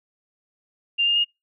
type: tone with pitch steps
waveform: sine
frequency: 2794 / 2820 / 2846 Hz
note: F7 / F7 / F7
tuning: 0 / +16 / +32 cents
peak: -17 dBFS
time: 0.98-1.247 s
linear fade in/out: 20 ms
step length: 89 ms
effects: noise-tail reverb RT60 0.2 s tail -25 dB re dry